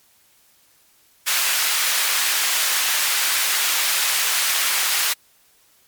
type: high-pass noise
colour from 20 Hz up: pink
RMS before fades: -20 dBFS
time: 1.26-5.14 s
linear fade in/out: 20 ms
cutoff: 1600 Hz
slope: 12 dB/octave
effects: white hiss -57 dBFS RMS until 5.87 s + MP3 96 kbps